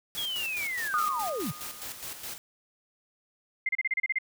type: noise with tremolo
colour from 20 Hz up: white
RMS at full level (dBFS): -38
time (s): 0.15-2.38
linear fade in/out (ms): 0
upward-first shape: square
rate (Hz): 4.8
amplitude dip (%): 55
type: linear sweep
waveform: sine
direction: down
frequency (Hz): 3391 to 107.4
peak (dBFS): -30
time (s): 0.17-1.52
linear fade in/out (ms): 10
type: tone with exponential decay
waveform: sine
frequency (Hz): 1228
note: D#6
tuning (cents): -23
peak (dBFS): -23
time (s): 0.94-2.05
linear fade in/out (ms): 0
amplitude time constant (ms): 240
type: tone bursts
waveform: sine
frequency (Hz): 2093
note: C7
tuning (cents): 0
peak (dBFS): -24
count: 9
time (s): 3.66-4.186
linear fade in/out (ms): 5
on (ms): 30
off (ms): 32
effects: none